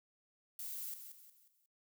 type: noise with echo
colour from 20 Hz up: violet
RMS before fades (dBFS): -44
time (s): 0.59-0.94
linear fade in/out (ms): 2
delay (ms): 180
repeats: 4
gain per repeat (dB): -8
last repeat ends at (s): 1.66
effects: noise-tail reverb RT60 0.2 s tail -23 dB re dry